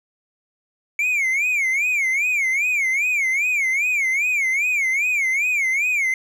triangle tone with vibrato, 2270 Hz, C#7, 41 cents sharp, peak -16 dBFS, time 0.99-6.14 s, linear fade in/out 2 ms, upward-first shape sine, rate 2.5 Hz, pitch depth 180 cents each way, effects none

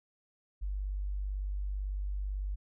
sine tone, 49 Hz, G1, in tune, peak -32 dBFS, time 0.61-2.56 s, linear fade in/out 20 ms, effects none

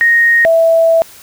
sine tone pair in turn, 1864.7 / 658.1 Hz, A#6 / E5, 0 / -3 cents, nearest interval octave + tritone, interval 1803 cents, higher first, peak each -6 dBFS, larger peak neither, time 0.01-0.45 / 0.45-1.02 s, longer second, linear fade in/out 0 ms, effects white hiss -38 dBFS RMS until 1.22 s

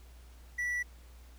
triangle tone, 1956 Hz, B6, 17 cents flat, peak -29 dBFS, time 0.58-0.83 s, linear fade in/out 10 ms, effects added 60 Hz sine -51 dBFS peak until 1.38 s + pink hiss -62 dBFS RMS until 1.38 s

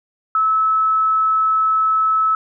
sine tone, 1300 Hz, E6, 24 cents flat, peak -13 dBFS, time 0.35-2.35 s, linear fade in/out 2 ms, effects none

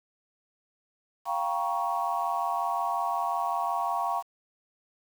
sine chord, G half-diminished seventh, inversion third, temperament equal with one note detuned, 698.5 / 784 / 945.9 / 1108.7 Hz, F5 / G5 / Bb5 / Db6, 0 / 0 / +25 / 0 cents, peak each -31 / -32 / -31 / -31 dBFS, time 1.25-4.23 s, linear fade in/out 50 ms, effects tanh soft clip ceiling -16 dBFS + 8-bit

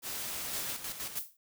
white noise, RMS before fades -38 dBFS, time 0.02-0.75 s, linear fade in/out 50 ms
white noise with tremolo, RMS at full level -38 dBFS, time 0.53-1.19 s, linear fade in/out 5 ms, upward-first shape square, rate 6.4 Hz, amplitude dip 55%
violet noise with exponential decay, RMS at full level -32 dBFS, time 1.17-1.37 s, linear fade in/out 2 ms, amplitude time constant 42 ms
effects none

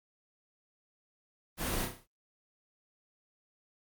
pink noise with echo, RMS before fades -34 dBFS, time 1.57-1.88 s, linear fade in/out 50 ms, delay 32 ms, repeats 6, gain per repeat -5 dB, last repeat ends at 2.072 s, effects Opus 32 kbps

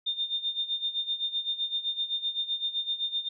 sine tone with tremolo, 3625 Hz, A#7, 49 cents flat, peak -25 dBFS, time 0.06-3.29 s, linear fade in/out 10 ms, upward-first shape sine, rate 7.8 Hz, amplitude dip 80%, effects none

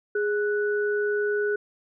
sine tone pair together, 414.4 / 1480 Hz, G#4 / F#6, -4 / 0 cents, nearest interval octave + minor seventh, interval 2204 cents, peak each -23 / -29 dBFS, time 0.15-1.56 s, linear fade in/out 5 ms, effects none

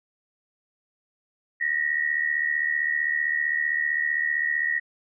sine tone pair together, 1853 / 1928.5 Hz, A#6 / B6, -11 / -42 cents, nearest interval minor second, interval 69 cents, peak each -25 dBFS, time 1.6-4.8 s, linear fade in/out 20 ms, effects none

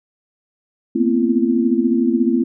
sine tone cluster, 228.7 / 245.3 / 259.5 / 337.8 Hz, A#3 / B3 / C4 / E4, -33 / -12 / -14 / +42 cents, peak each -19 dBFS, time 0.95-2.44 s, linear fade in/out 10 ms, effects none

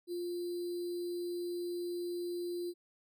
sine tone with sample-and-hold, 350 Hz, F4, 4 cents sharp, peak -35 dBFS, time 0.07-2.74 s, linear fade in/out 50 ms, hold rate 4410 Hz, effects none

